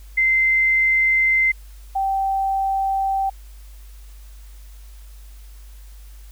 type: tone pair in turn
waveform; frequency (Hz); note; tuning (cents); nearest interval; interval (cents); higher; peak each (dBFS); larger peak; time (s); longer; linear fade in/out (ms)
sine; 2076 / 777.6; C7 / G5; -14 / -14; octave + perfect fourth; 1700; first; -14 / -18; first; 0.17-1.52 / 1.95-3.3; neither; 10
effects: added 50 Hz sine -38 dBFS peak until 6.31 s + white hiss -53 dBFS RMS until 6.31 s